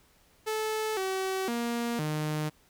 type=tone with pitch steps; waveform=sawtooth; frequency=435 / 380.3 / 235.9 / 152.9 Hz; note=A4 / F#4 / A#3 / D#3; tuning=-20 / +48 / +21 / -30 cents; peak=-25 dBFS; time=0.46-2.5 s; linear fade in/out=20 ms; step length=510 ms; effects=pink hiss -63 dBFS RMS until 2.69 s